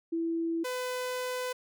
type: tone pair in turn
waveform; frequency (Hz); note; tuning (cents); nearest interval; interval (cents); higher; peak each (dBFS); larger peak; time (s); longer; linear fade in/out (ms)
sine / sawtooth; 331.4 / 502.9; E4 / B4; +9 / +31; perfect fifth; 722; second; -28; neither; 0.12-0.64 / 0.64-1.53; second; 10
effects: none